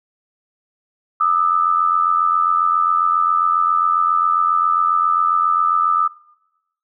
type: tone pair together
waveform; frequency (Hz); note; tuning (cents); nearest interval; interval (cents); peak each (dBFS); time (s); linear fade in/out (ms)
sine; 1209 / 1296.4; D6 / E6; +50 / -29; minor second; 121; -15 / -17; 1.2-6.08; 10
effects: noise-tail reverb RT60 1.0 s tail -23 dB re dry